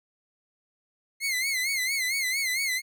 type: tone with vibrato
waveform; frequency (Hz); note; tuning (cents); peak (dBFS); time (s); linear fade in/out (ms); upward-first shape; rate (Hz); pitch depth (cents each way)
sawtooth; 2110; C7; +14; -22; 1.2-2.82; 50; sine; 4.4; 100
effects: none

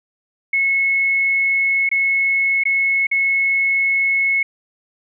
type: tone with dropouts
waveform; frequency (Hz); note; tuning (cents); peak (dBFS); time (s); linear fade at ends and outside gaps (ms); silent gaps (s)
sine; 2188; C#7; -23; -14; 0.53-4.43; 5; 1.891-1.914 / 2.637-2.653 / 3.069-3.113
effects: none

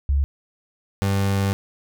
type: tone pair in turn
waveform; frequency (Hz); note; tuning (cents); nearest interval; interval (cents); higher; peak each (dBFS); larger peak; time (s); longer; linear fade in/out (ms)
sine / 30% pulse; 69.7 / 98.37; C#2 / G2; +10 / +7; tritone; 597; second; -16; neither; 0.09-0.24 / 1.02-1.53; second; 0
effects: none

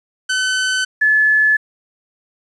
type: tone pair in turn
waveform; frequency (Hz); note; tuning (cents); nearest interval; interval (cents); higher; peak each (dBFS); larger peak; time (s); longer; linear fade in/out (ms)
sawtooth / sine; 1517 / 1723.6; F#6 / A6; +43 / -36; major second; 221; second; -12 / -10; second; 0.29-0.85 / 1.01-1.57; neither; 10
effects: resampled to 22050 Hz + 8-bit

